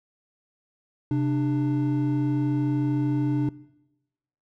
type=tone pair together; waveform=triangle; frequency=132 / 296.9 Hz; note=C3 / D4; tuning=+16 / +19 cents; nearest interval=octave + major second; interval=1403 cents; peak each=-22 dBFS; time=1.11-3.49 s; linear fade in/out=2 ms; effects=noise-tail reverb RT60 1.0 s tail -21 dB re dry